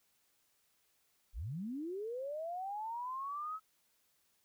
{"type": "linear sweep", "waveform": "sine", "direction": "up", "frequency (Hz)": [34.65, 1300], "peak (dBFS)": -38, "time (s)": [1.33, 3.6], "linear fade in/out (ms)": 50, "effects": ["white hiss -75 dBFS RMS until 4.44 s"]}